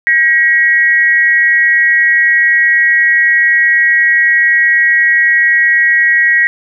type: tone with amplitude modulation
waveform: sine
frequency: 1904 Hz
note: A#6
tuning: 36 cents sharp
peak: -3 dBFS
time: 0.07-6.47 s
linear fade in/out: 0 ms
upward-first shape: sine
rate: 289 Hz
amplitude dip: 70%
effects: none